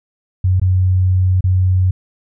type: tone with dropouts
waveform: sine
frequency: 92.5 Hz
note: F#2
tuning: in tune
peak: -10 dBFS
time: 0.44-1.91 s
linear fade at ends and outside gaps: 5 ms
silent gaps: 0.598-0.615 / 1.408-1.44 s
effects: none